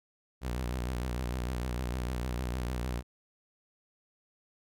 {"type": "tone with vibrato", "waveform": "sawtooth", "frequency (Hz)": 61.74, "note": "B1", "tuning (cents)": 0, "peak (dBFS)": -28, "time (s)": [0.41, 3.03], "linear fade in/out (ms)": 50, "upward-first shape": "sine", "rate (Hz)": 6.6, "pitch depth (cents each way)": 89, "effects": []}